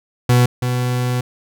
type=tone pair in turn; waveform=40% pulse; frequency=123.1 / 124.39 Hz; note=B2 / B2; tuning=-5 / +13 cents; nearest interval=unison; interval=18 cents; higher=second; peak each=-9 / -16 dBFS; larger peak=first; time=0.29-0.46 / 0.62-1.21 s; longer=second; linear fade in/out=5 ms; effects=none